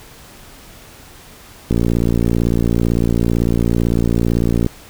click train, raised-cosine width 3 ms, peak -3 dBFS, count 172, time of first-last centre 1.71-4.663 s, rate 57.9 Hz, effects pink hiss -41 dBFS RMS until 4.89 s

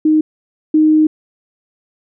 sine tone pair in turn, 309.9 / 309.9 Hz, D#4 / D#4, -7 / -7 cents, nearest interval unison, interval 0 cents, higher neither, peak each -8 / -7 dBFS, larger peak second, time 0.05-0.21 / 0.74-1.07 s, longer second, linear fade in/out 5 ms, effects none

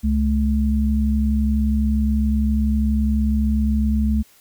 sine tone pair together, 67.8 / 215.3 Hz, C#2 / A3, -38 / -37 cents, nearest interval octave + minor sixth, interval 2001 cents, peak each -18 / -19 dBFS, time 0.03-4.23 s, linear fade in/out 20 ms, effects white hiss -53 dBFS RMS until 4.4 s

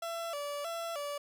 30% pulse tone with vibrato, 623 Hz, D#5, 2 cents sharp, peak -33 dBFS, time 0.02-1.18 s, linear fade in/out 5 ms, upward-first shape square, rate 1.6 Hz, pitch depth 130 cents each way, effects none

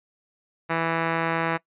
5% pulse tone, 164.81 Hz, E3, in tune, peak -11 dBFS, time 0.69-1.58 s, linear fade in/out 20 ms, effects noise-tail reverb RT60 0.1 s tail -22 dB re dry + resampled to 8000 Hz

